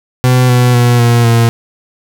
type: tone with pitch steps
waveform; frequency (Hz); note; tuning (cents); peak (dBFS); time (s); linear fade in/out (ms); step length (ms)
40% pulse; 126.4 / 123.8 / 121.25 / 118.76 / 116.31; B2 / B2 / B2 / A#2 / A#2; +41 / +5 / -31 / +33 / -3; -5; 0.24-1.49; 0; 250
effects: 7-bit